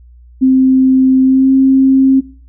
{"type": "tone with pitch glide", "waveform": "sine", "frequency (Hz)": [261.6, 266.5], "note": ["C4", "C4"], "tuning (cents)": [0, 32], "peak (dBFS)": -5, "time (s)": [0.41, 2.21], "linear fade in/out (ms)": 20, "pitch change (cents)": 32, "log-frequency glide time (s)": [1.23, 1.52], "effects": ["noise-tail reverb RT60 0.4 s tail -18 dB re dry", "added 60 Hz sine -37 dBFS peak until 2.48 s"]}